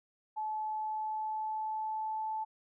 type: tone with pitch glide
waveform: sine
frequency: 863 to 873 Hz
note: A5 to A5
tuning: -34 to -14 cents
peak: -33 dBFS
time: 0.36-2.45 s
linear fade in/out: 20 ms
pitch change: +20 cents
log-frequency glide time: 0.68-2.34 s
effects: none